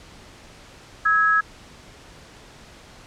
sine tone pair together, 1294.8 / 1661.2 Hz, E6 / G#6, -31 / 0 cents, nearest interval major third, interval 431 cents, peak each -18 dBFS, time 1.05-1.41 s, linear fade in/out 10 ms, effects pink hiss -46 dBFS RMS until 3.06 s + low-pass 7000 Hz 12 dB/octave

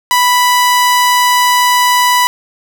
sawtooth tone, 987.8 Hz, B5, in tune, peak -4 dBFS, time 0.11-2.27 s, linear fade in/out 0 ms, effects none

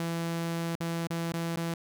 sawtooth tone with dropouts, 167.3 Hz, E3, 26 cents sharp, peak -26 dBFS, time 0-1.74 s, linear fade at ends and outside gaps 2 ms, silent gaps 0.754-0.804 / 1.072-1.103 / 1.322-1.337 / 1.56-1.57 s, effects none

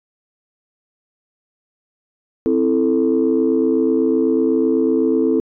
sine chord, A minor, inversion first, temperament equal, 261.6 / 329.6 / 440 Hz, C4 / E4 / A4, 0 / 0 / 0 cents, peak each -17 dBFS, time 2.46-5.4 s, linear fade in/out 0 ms, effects tanh soft clip ceiling -6 dBFS

